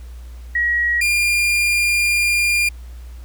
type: tone pair in turn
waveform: sine / 40% pulse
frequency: 1906 / 2406 Hz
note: A#6 / D7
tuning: +38 / +41 cents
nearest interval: major third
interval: 403 cents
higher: second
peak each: -15 / -14 dBFS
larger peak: second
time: 0.55-1.01 / 1.01-2.69 s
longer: second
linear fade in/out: 5 ms
effects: added 60 Hz sine -32 dBFS peak until 3.24 s + pink hiss -51 dBFS RMS until 3.24 s